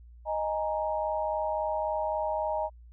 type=chord; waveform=sine; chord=D# suspended fourth; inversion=none; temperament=just; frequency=622.3 / 829.7 / 933.4 Hz; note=D#5 / G#5 / A#5; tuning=0 / -2 / +2 cents; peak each=-30 / -33 / -33 dBFS; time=0.25-2.7 s; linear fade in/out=50 ms; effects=added 59 Hz sine -48 dBFS peak until 2.92 s